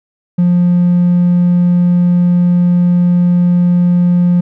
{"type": "tone", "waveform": "triangle", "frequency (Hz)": 176.3, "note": "F3", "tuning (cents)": 17, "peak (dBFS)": -4, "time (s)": [0.38, 4.41], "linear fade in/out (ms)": 10, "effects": ["tanh soft clip ceiling -2 dBFS"]}